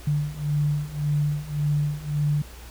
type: beating tone pair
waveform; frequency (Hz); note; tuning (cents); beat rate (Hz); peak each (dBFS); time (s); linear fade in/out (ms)
sine; 146.5 / 148.3; D3 / D3; -4 / +17; 1.8; -26 / -24; 0.07-2.42; 5
effects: added 60 Hz sine -41 dBFS peak until 2.7 s + pink hiss -46 dBFS RMS until 2.7 s